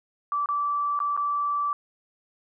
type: tone with dropouts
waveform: sine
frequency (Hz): 1161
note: D6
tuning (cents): -20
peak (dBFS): -23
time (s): 0.32-1.73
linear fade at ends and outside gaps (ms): 1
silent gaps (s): 0.459-0.488 / 0.991-1.002 / 1.166-1.175
effects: none